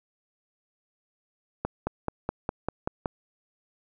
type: accelerating click train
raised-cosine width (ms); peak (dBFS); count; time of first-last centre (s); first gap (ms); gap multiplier
1; -13; 8; 1.65-3.058; 220; 0.97
effects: none